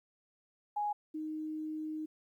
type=tone pair in turn; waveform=sine; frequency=830.6 / 310.6 Hz; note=G#5 / D#4; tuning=0 / -3 cents; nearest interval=octave + perfect fourth; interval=1703 cents; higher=first; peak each=-31 / -36 dBFS; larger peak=first; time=0.76-0.93 / 1.14-2.06 s; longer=second; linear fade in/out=10 ms; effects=12-bit